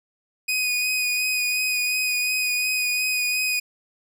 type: tone with vibrato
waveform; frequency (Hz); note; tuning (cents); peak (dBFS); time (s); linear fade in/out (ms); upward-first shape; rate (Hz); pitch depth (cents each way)
sawtooth; 2489; D#7; 0; -18; 0.48-3.6; 10; sine; 2.8; 17
effects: none